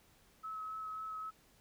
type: tone with vibrato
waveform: sine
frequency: 1289 Hz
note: E6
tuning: 39 cents flat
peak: -40 dBFS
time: 0.43-1.31 s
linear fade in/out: 20 ms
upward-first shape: sine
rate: 3.7 Hz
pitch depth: 13 cents each way
effects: pink hiss -67 dBFS RMS until 1.6 s